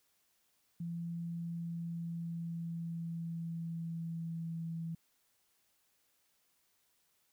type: tone with pitch glide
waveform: sine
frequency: 169.3 to 164.96 Hz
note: E3 to E3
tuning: +46 to +2 cents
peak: -37 dBFS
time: 0.8-4.95 s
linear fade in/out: 5 ms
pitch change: -44 cents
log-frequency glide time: 1.19-4.64 s
effects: white hiss -75 dBFS RMS until 7.32 s